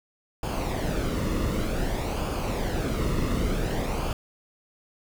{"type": "noise with flanger", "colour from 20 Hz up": "brown", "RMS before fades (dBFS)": -27, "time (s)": [0.43, 4.13], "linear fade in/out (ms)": 2, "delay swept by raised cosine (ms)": [0.51, 1.29], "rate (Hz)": 0.54, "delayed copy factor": -0.55, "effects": []}